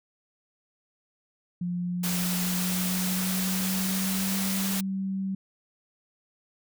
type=tone with pitch glide; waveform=sine; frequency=176.5 to 192.47 Hz; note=F3 to G3; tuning=+19 to -31 cents; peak=-27 dBFS; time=1.61-5.35 s; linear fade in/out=5 ms; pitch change=+150 cents; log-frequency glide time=1.77-4.35 s
type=noise; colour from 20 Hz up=white; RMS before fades=-31 dBFS; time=2.03-4.81 s; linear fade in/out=10 ms
effects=none